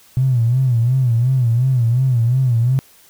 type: tone with vibrato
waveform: triangle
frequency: 123.47 Hz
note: B2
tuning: in tune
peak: -8 dBFS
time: 0.17-2.79 s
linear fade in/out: 0 ms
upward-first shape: sine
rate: 2.8 Hz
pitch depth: 130 cents each way
effects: tanh soft clip ceiling -10 dBFS + white hiss -49 dBFS RMS until 3.09 s